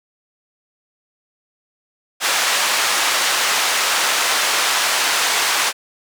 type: band-pass noise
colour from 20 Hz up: pink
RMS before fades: -18 dBFS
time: 2.2-5.73 s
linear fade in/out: 50 ms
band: 960 to 8800 Hz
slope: 12 dB/octave
effects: none